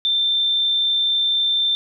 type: tone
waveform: sine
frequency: 3568 Hz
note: A7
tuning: 23 cents sharp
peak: -16 dBFS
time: 0.05-1.75 s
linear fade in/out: 0 ms
effects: none